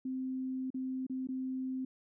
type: tone with dropouts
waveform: sine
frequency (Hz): 260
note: C4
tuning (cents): -11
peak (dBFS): -34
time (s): 0.05-1.85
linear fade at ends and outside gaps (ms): 5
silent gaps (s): 0.704-0.743 / 1.067-1.097 / 1.272-1.287
effects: none